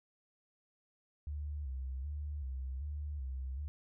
sine tone with vibrato, 69.5 Hz, C#2, 5 cents sharp, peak -37 dBFS, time 1.27-3.68 s, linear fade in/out 0 ms, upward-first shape square, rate 1.3 Hz, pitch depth 100 cents each way, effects none

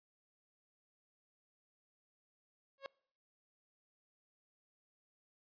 sawtooth tone with exponential growth, 547 Hz, C#5, 23 cents flat, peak -34 dBFS, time 2.78-2.86 s, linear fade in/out 0 ms, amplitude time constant 16 ms, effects noise-tail reverb RT60 0.6 s tail -25 dB re dry + resampled to 11025 Hz

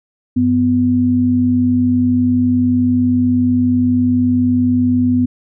sine tone pair together, 98 / 249.7 Hz, G2 / B3, 0 / +19 cents, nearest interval octave + major third, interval 1619 cents, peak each -19 / -11 dBFS, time 0.36-5.26 s, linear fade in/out 10 ms, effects none

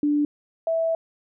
sine tone pair in turn, 293.7 / 655.5 Hz, D4 / E5, 0 / -10 cents, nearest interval octave + major second, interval 1390 cents, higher second, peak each -18 / -20 dBFS, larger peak first, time 0.03-0.25 / 0.67-0.95 s, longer second, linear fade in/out 2 ms, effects none

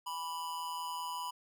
square tone with amplitude modulation, 987.8 Hz, B5, in tune, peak -35 dBFS, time 0.06-1.31 s, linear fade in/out 10 ms, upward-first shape sine, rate 165 Hz, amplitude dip 60%, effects none

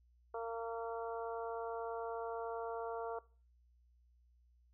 harmonic tone, 229.2 Hz, A#3, 29 cents flat, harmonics 2 / 3 / 4 / 5 / 6, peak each -41 / -45 / -47 / -49 / -51 dBFS, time 0.34-3.19 s, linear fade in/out 5 ms, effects noise-tail reverb RT60 0.4 s tail -21 dB re dry + added 60 Hz sine -66 dBFS peak until 4.73 s

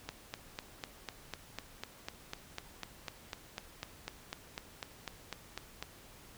click train, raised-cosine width 0.2 ms, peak -21 dBFS, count 24, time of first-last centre 0.09-5.826 s, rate 4.01 Hz, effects pink hiss -56 dBFS RMS until 6.37 s

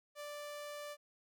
sawtooth tone, 587.3 Hz, D5, in tune, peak -40 dBFS, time 0.15-0.97 s, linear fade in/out 50 ms, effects none

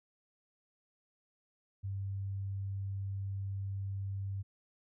sine tone, 98 Hz, G2, in tune, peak -35 dBFS, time 1.83-4.43 s, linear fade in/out 20 ms, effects none

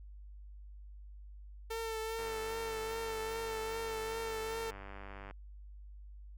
sawtooth tone with vibrato, 447.5 Hz, A4, 29 cents sharp, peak -33 dBFS, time 1.7-4.71 s, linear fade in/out 10 ms, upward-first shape triangle, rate 2.5 Hz, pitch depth 32 cents each way
click train, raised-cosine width 0.5 ms, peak -33 dBFS, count 308, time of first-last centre 2.19-5.31 s, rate 98.4 Hz
effects added 50 Hz sine -48 dBFS peak until 6.37 s

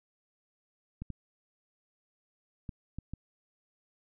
clicks, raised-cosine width 5 ms, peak -26 dBFS, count 5, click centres 1.02 / 1.103 / 2.692 / 2.986 / 3.136 s, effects none

